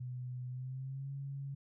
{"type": "tone with pitch glide", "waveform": "sine", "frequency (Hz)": [125.4, 138.34], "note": ["B2", "C#3"], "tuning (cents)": [27, -3], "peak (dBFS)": -39, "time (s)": [0, 1.55], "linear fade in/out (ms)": 10, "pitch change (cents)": 170, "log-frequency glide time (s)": [0.48, 1.11], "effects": []}